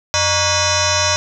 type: tone with frequency modulation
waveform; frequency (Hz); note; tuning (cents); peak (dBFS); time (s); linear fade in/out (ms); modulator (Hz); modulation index
sine; 2489; D#7; 0; -13; 0.14-1.16; 0; 516; 7.6
effects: none